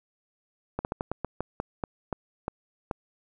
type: slowing click train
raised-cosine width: 1 ms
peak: -15 dBFS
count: 12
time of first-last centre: 0.79-2.912 s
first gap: 59 ms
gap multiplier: 1.22
effects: none